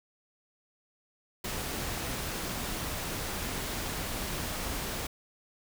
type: noise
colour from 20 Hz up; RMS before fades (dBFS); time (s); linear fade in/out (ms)
pink; -35; 1.44-5.07; 5
effects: none